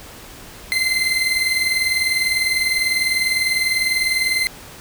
30% pulse tone pair together, 2063 / 2083 Hz, C7 / C7, -25 / -8 cents, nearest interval unison, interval 17 cents, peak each -17 dBFS, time 0.72-4.47 s, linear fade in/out 0 ms, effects pink hiss -39 dBFS RMS until 4.8 s

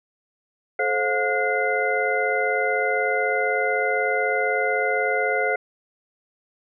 sine tone cluster, 433 / 529 / 713 / 1444 / 2066 Hz, A4 / C5 / F5 / F#6 / C7, -28 / +19 / +36 / -43 / -22 cents, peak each -26 dBFS, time 0.79-5.56 s, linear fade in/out 5 ms, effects none

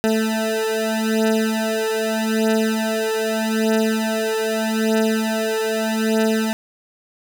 20% pulse beating tone pair, 220 / 220.81 Hz, A3 / A3, 0 / +6 cents, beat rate 0.81 Hz, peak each -16 dBFS, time 0.04-6.53 s, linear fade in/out 0 ms, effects none

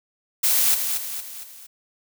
blue noise with echo, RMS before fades -19 dBFS, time 0.43-0.75 s, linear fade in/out 10 ms, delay 230 ms, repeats 4, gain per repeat -6 dB, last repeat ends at 1.67 s, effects none

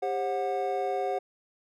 triangle tone cluster, 397.9 / 534 / 733 Hz, G4 / C5 / F#5, +26 / +35 / -16 cents, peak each -30 / -31 / -28 dBFS, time 0.02-1.19 s, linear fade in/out 10 ms, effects none

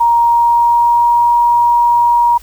sine tone with pitch glide, 939 to 950.5 Hz, A#5 to A#5, +12 to +33 cents, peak -7 dBFS, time 0-2.38 s, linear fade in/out 10 ms, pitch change +21 cents, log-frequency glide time 0.18-1.3 s, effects added 53 Hz sine -38 dBFS peak until 2.42 s + white hiss -43 dBFS RMS until 2.42 s

